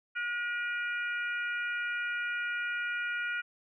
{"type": "harmonic tone", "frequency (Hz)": 479.9, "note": "B4", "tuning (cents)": -50, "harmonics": [3, 4, 5, 6], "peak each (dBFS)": [-32, -42, -39, -46], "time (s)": [0.15, 3.42], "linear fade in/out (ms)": 20, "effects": []}